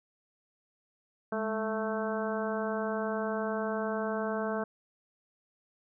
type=harmonic tone with a mistuned harmonic; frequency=220 Hz; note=A3; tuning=in tune; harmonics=1 / 2 / 3 / 4 / 5 / 6 / 7; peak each=-35 / -35 / -35 / -41 / -41 / -42 / -41 dBFS; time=1.32-4.64 s; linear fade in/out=5 ms; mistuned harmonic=1; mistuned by=-70 cents; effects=none